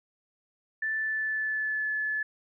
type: tone with pitch glide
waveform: sine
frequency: 1760 to 1724.8 Hz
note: A6 to A6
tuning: 0 to -35 cents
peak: -27 dBFS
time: 0.82-2.23 s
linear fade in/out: 5 ms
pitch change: -35 cents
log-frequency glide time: 0.95-1.9 s
effects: none